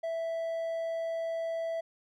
triangle tone, 659.3 Hz, E5, in tune, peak -29 dBFS, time 0.03-1.81 s, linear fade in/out 10 ms, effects none

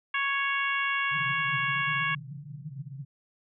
harmonic tone, 554.4 Hz, C#5, in tune, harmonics 2 / 3 / 4 / 5 / 6, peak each -31 / -30 / -31 / -33 / -41 dBFS, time 0.14-2.15 s, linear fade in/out 5 ms
pink band-pass noise, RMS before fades -40 dBFS, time 1.11-3.05 s, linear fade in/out 10 ms, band 130 to 160 Hz, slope 96 dB/octave
effects none

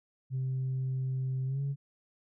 sine tone with pitch glide, 130.81 to 139.39 Hz, C3 to C#3, 0 to +10 cents, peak -28 dBFS, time 0.3-1.76 s, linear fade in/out 50 ms, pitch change +110 cents, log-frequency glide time 1.46-1.61 s, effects tanh soft clip ceiling -27 dBFS

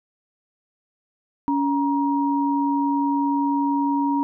sine tone pair together, 281.2 / 945.8 Hz, C#4 / A#5, +25 / +25 cents, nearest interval octave + major sixth, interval 2100 cents, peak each -20 / -23 dBFS, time 1.48-4.23 s, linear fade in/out 0 ms, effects none

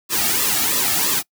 white noise with flanger, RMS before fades -19 dBFS, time 0.09-1.23 s, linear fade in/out 50 ms, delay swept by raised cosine 1.3 to 2.02 ms, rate 3 Hz, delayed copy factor -0.8, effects noise-tail reverb RT60 0.1 s tail -25 dB re dry

